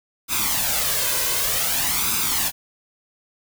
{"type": "noise with flanger", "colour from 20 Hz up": "white", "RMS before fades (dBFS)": -22, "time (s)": [0.28, 2.52], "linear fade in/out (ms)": 50, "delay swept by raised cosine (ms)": [0.8, 2], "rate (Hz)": 0.54, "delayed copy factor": 0.65, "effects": []}